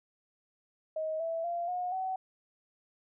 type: tone with pitch steps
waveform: sine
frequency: 630 / 659 / 689.4 / 721.2 / 754.4 Hz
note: D#5 / E5 / F5 / F#5 / F#5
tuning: +21 / -1 / -23 / -45 / +33 cents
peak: -31 dBFS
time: 0.96-2.16 s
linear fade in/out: 5 ms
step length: 240 ms
effects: none